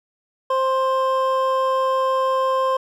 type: tone pair together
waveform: triangle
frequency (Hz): 525.5 / 1051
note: C5 / C6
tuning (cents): +7 / +7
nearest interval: octave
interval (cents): 1200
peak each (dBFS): -18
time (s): 0.5-2.77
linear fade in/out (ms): 5
effects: none